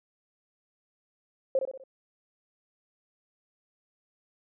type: tone with echo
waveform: sine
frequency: 531 Hz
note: C5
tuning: 25 cents sharp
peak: -21 dBFS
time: 1.55-1.59 s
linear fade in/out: 2 ms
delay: 62 ms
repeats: 4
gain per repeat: -6 dB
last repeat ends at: 1.838 s
effects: none